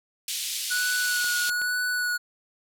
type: band-pass noise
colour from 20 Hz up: pink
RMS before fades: -31 dBFS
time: 0.28-1.5 s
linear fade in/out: 2 ms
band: 2900 to 13000 Hz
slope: 24 dB/octave
type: tone with vibrato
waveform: square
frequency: 1467 Hz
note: F#6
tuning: 15 cents flat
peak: -25 dBFS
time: 0.7-2.18 s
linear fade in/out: 20 ms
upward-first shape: sine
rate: 1.1 Hz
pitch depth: 21 cents each way
type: clicks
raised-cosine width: 0.3 ms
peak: -24 dBFS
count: 3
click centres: 1.244 / 1.492 / 1.617 s
effects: none